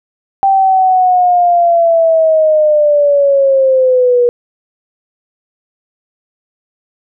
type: linear sweep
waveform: sine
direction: down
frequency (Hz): 784 to 480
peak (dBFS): -6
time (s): 0.43-4.29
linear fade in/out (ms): 0
effects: none